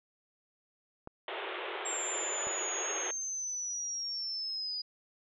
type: clicks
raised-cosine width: 1 ms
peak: -29 dBFS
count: 2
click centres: 1.074 / 2.47 s
type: band-pass noise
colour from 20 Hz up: pink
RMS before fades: -39 dBFS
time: 1.28-3.11 s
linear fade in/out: 2 ms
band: 340 to 3600 Hz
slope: 96 dB/octave
type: linear sweep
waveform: sine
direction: down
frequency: 7459 to 4900 Hz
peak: -34 dBFS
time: 1.85-4.82 s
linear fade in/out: 10 ms
effects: none